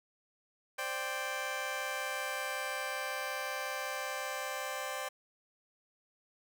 15% pulse chord, C suspended second, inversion none, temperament just, 523.3 / 588.7 / 784.9 Hz, C5 / D5 / G5, 0 / +4 / +2 cents, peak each -34 dBFS, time 0.78-5.09 s, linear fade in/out 10 ms, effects none

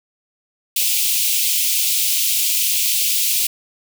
white high-pass noise, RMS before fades -18 dBFS, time 0.76-3.47 s, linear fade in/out 5 ms, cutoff 2400 Hz, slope 48 dB/octave, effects none

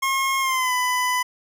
25% pulse tone with pitch glide, 1077 to 999.1 Hz, C6 to B5, +50 to +20 cents, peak -16 dBFS, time 0.02-1.23 s, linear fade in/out 10 ms, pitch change -130 cents, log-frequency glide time 0.4-0.73 s, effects none

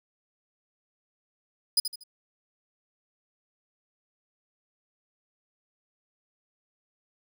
sawtooth tone with echo, 4978 Hz, D#8, in tune, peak -16 dBFS, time 1.77-1.8 s, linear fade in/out 5 ms, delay 79 ms, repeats 3, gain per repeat -9 dB, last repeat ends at 2.037 s, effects none

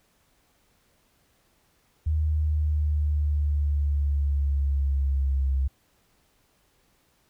sine linear sweep, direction down, 77.6 to 66.6 Hz, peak -21 dBFS, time 2.06-5.68 s, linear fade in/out 10 ms, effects pink hiss -66 dBFS RMS until 7.29 s

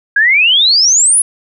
sine exponential sweep, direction up, 1601 to 10680 Hz, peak -6 dBFS, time 0.16-1.22 s, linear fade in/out 5 ms, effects none

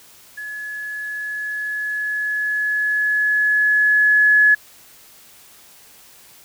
sine tone with level ramp, 1700 Hz, G#6, 40 cents sharp, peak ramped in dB -28 to -9 dBFS, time 0.37-4.55 s, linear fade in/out 10 ms, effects white hiss -47 dBFS RMS until 6.44 s

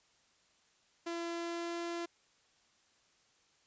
sawtooth tone with pitch glide, 338.9 to 341.3 Hz, E4 to F4, +48 to -40 cents, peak -33 dBFS, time 1.06-2.06 s, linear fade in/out 10 ms, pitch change +12 cents, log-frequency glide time 1.28-1.8 s, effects white hiss -70 dBFS RMS until 3.66 s + resampled to 16000 Hz

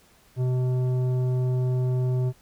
triangle tone with tanh clipping, 126.9 Hz, B2, 47 cents sharp, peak -23 dBFS, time 0.36-2.33 s, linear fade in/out 50 ms, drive 15 dB, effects pink hiss -58 dBFS RMS until 2.41 s

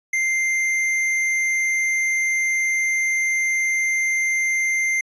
sine tone with tanh clipping, 2093 Hz, C7, in tune, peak -20 dBFS, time 0.13-5.01 s, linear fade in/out 5 ms, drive 12 dB, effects resampled to 22050 Hz

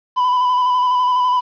triangle tone with vibrato, 998 Hz, B5, 18 cents sharp, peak -11 dBFS, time 0.16-1.41 s, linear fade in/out 20 ms, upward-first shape square, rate 12 Hz, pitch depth 20 cents each way, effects resampled to 11025 Hz + 8-bit

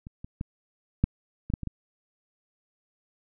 clicks, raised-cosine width 5 ms, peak -28 / -26 / -19 / -8 / -20 / -12 / -22 / -19 dBFS, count 8, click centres 0.069 / 0.245 / 0.411 / 1.04 / 1.501 / 1.538 / 1.633 / 1.673 s, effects none

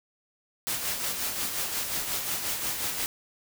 white noise with tremolo, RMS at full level -29 dBFS, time 0.67-3.06 s, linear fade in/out 0 ms, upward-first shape sine, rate 5.6 Hz, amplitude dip 45%, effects none

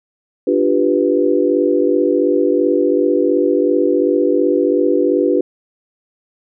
sine chord, G dominant seventh, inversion second, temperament equal, 293.7 / 349.2 / 392 / 493.9 Hz, D4 / F4 / G4 / B4, 0 / 0 / 0 / 0 cents, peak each -17 dBFS, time 0.47-5.41 s, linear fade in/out 5 ms, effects none

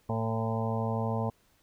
harmonic tone with a mistuned harmonic, 112.5 Hz, A2, 39 cents sharp, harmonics 1 / 2 / 4 / 5 / 6 / 7 / 8 / 9, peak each -31 / -34 / -37 / -38 / -39 / -39 / -40 / -41 dBFS, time 0.09-1.3 s, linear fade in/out 5 ms, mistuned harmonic 7, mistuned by +22 cents, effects pink hiss -67 dBFS RMS until 1.62 s

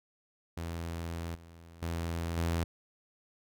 sawtooth tone with level steps, 83.8 Hz, E2, 29 cents sharp, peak -32 / -47 / -29 / -25 dBFS, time 0.57-2.64 s, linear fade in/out 5 ms, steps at 1.35 / 1.82 / 2.37 s, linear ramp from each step 2 ms, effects none

